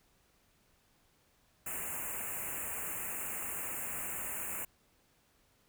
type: band-stop noise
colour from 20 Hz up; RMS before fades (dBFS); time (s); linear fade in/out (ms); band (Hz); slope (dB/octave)
white; -39; 1.66-4.65; 5; 2800 to 6900; 96
effects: pink hiss -70 dBFS RMS until 5.68 s